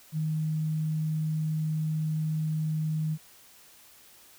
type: tone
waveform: sine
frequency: 156.1 Hz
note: D#3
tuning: 6 cents sharp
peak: -26 dBFS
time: 0.12-3.18 s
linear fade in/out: 50 ms
effects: white hiss -55 dBFS RMS until 4.38 s